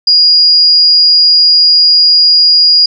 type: tone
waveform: sine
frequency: 4867 Hz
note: D#8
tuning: 39 cents flat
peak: -3 dBFS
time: 0.07-2.86 s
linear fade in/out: 5 ms
effects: none